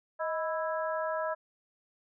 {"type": "harmonic tone with a mistuned harmonic", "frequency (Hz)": 329.6, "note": "E4", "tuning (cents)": 0, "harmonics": [2, 3, 4, 5], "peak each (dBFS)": [-32, -36, -38, -40], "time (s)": [0.19, 1.35], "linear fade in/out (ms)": 20, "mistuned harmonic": 2, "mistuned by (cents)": -76, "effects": []}